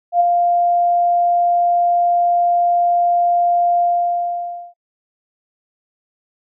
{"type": "tone with ADSR envelope", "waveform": "sine", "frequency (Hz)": 698.5, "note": "F5", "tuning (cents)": 0, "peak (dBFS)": -8, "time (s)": [0.12, 4.74], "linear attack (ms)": 83, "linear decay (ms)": 14, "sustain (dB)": -4, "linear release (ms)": 930, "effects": ["noise-tail reverb RT60 0.1 s tail -26 dB re dry"]}